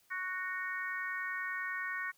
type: harmonic tone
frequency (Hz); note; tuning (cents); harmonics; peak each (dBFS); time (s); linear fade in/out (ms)
370; F#4; 0; 3 / 4 / 5 / 6; -43 / -40 / -38 / -45; 0.1-2.12; 20
effects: white hiss -69 dBFS RMS until 2.17 s